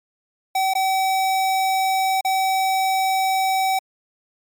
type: tone with dropouts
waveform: square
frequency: 764 Hz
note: G5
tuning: 45 cents flat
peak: -18 dBFS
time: 0.55-3.79 s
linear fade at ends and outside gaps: 5 ms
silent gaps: 0.737-0.751 / 2.21-2.248 s
effects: MP3 96 kbps